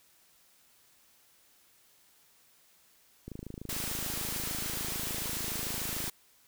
click train, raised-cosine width 3 ms, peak -28 dBFS, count 76, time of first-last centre 3.28-6.079 s, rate 26.8 Hz
white high-pass noise, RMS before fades -36 dBFS, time 3.69-6.1 s, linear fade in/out 5 ms, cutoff 170 Hz, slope 48 dB/octave
effects white hiss -64 dBFS RMS until 6.47 s

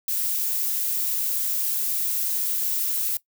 violet noise, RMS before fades -25 dBFS, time 0.08-3.17 s, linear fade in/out 2 ms, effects noise-tail reverb RT60 0.1 s tail -18 dB re dry

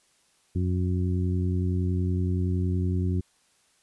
harmonic tone, 90.7 Hz, F#2, 34 cents flat, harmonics 1 / 2 / 3 / 4, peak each -24 / -30 / -34 / -36 dBFS, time 0.55-3.21 s, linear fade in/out 10 ms, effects white hiss -65 dBFS RMS until 3.82 s + resampled to 24000 Hz

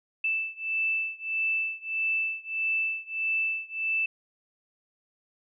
sine beating tone pair, 2642 / 2643.6 Hz, E7 / E7, +3 / +4 cents, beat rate 1.6 Hz, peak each -29 / -30 dBFS, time 0.24-4.06 s, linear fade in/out 5 ms, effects none

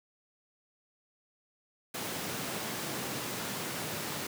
pink high-pass noise, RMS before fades -37 dBFS, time 1.94-4.27 s, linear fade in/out 5 ms, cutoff 120 Hz, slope 24 dB/octave, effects none

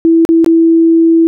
sine tone with dropouts, 329.4 Hz, E4, 1 cent flat, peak -4 dBFS, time 0.05-1.27 s, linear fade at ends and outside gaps 0 ms, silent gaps 0.251-0.29 / 0.445-0.462 s, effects none

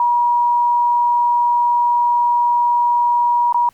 sine tone with dropouts, 959 Hz, A#5, 49 cents sharp, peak -12 dBFS, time 0-3.69 s, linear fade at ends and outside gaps 2 ms, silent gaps 3.526-3.544 s, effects pink hiss -55 dBFS RMS until 3.73 s

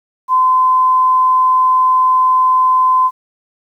sine tone, 1026 Hz, C6, 34 cents flat, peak -8 dBFS, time 0.28-3.11 s, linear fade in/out 50 ms, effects 8-bit

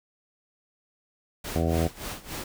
pink noise with tremolo, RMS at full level -34 dBFS, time 1.44-2.44 s, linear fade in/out 5 ms, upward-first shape sine, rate 3.5 Hz, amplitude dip 85%
harmonic tone, 82.41 Hz, E2, in tune, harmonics 1 / 2 / 3 / 4 / 5 / 6 / 7 / 8 / 9, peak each -26 / -29 / -31 / -32 / -33 / -34 / -34 / -35 / -36 dBFS, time 1.55-1.88 s, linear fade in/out 10 ms
effects none

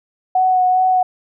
sine tone with vibrato, 740 Hz, F#5, in tune, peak -11 dBFS, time 0.35-1.03 s, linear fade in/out 5 ms, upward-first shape sine, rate 2.5 Hz, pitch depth 15 cents each way, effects none

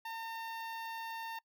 sawtooth tone with notch filter, 908 Hz, A#5, 46 cents flat, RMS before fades -42 dBFS, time 0.05-1.39 s, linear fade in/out 5 ms, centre 7900 Hz, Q 0.73, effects noise-tail reverb RT60 0.1 s tail -24 dB re dry

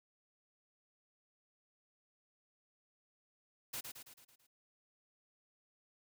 white noise with echo, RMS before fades -42 dBFS, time 3.73-3.81 s, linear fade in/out 10 ms, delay 110 ms, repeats 6, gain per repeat -5 dB, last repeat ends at 4.47 s, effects none

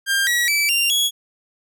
sawtooth tone with pitch steps, 1597 / 1921.2 / 2311 / 2781 / 3345 Hz, G6 / B6 / D7 / F7 / G#7, +32 / -48 / -28 / -8 / +12 cents, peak -13 dBFS, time 0.06-1.11 s, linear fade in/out 50 ms, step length 210 ms, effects none

